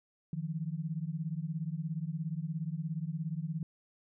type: beating tone pair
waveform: sine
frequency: 153.5 / 170.5 Hz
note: D#3 / F3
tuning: -23 / -41 cents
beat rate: 17 Hz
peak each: -36 / -37 dBFS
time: 0.33-3.63 s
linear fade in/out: 2 ms
effects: none